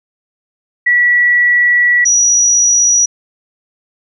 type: tone pair in turn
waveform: sine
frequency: 1943 / 5822 Hz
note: B6 / F#8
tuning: -29 / -29 cents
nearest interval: octave + perfect fifth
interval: 1900 cents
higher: second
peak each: -7 dBFS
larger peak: neither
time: 0.86-2.05 / 2.05-3.06 s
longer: first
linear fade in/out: 10 ms
effects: none